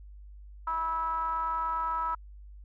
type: ring-modulated tone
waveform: triangle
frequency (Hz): 164.81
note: E3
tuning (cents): 0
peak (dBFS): -23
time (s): 0.67-2.15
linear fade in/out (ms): 5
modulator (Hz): 1140
effects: added 50 Hz sine -45 dBFS peak until 2.64 s